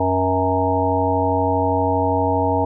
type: harmonic tone with a mistuned harmonic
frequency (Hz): 92.5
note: F#2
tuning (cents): 0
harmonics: 1 / 3 / 5 / 7 / 9 / 10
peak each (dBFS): -23 / -23 / -23 / -23 / -23 / -23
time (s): 0-2.65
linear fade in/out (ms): 5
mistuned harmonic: 5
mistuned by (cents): +36
effects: none